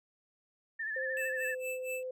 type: tone with vibrato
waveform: sine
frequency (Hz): 1764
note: A6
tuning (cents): +4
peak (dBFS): -34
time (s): 0.79-1.55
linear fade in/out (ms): 10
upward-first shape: sine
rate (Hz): 13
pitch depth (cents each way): 57
type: tone with pitch glide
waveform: sine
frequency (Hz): 523.3 to 512.2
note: C5 to C5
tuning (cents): 0 to -37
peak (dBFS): -36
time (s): 0.96-2.11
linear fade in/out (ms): 5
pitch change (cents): -37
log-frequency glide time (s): 1.24-1.46
type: tone with tremolo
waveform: square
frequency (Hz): 2637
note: E7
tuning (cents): 0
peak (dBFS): -37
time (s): 1.17-2.03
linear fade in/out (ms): 0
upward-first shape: sine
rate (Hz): 4.3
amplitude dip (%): 95
effects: none